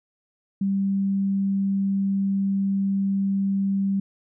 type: tone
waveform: sine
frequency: 196 Hz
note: G3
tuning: in tune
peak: -20 dBFS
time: 0.61-4 s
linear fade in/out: 5 ms
effects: none